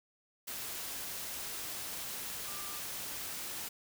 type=tone in noise; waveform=sine; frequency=1192 Hz; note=D6; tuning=25 cents sharp; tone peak=-49 dBFS; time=2.47-2.8 s; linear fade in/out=10 ms; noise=white; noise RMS=-41 dBFS; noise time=0.47-3.69 s; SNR=-11 dB; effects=none